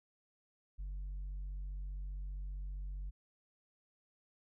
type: tone with tanh clipping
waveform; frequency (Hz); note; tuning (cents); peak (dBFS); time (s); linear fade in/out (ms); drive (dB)
sine; 47.59; F#1; +49; -40; 0.78-3.11; 20; 2
effects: none